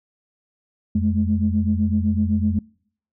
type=tone cluster; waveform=sine; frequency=87.5 / 208.5 / 216.4 Hz; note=F2 / G#3 / A3; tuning=+4 / +7 / -29 cents; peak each=-21 dBFS; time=0.95-2.59 s; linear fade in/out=5 ms; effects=noise-tail reverb RT60 0.6 s tail -26 dB re dry + tanh soft clip ceiling -7 dBFS